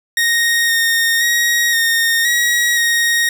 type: tone with pitch steps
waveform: sawtooth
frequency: 1863 / 1844 / 1888 / 1842 / 1906 / 1870 Hz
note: A#6 / A#6 / A#6 / A#6 / A#6 / A#6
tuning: -2 / -19 / +22 / -21 / +38 / +5 cents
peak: -9 dBFS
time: 0.17-3.29 s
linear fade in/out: 2 ms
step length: 520 ms
effects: none